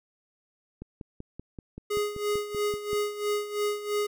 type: click train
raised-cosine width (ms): 3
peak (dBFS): -26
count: 12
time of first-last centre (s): 0.82-2.931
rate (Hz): 5.21
type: tone with tremolo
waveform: square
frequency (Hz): 415.3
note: G#4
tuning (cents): 0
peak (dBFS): -25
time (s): 1.9-4.07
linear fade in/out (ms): 10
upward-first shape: sine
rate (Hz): 3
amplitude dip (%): 75
effects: none